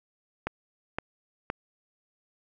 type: click train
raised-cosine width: 0.5 ms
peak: -14 dBFS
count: 3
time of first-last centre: 0.47-1.501 s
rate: 1.94 Hz
effects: none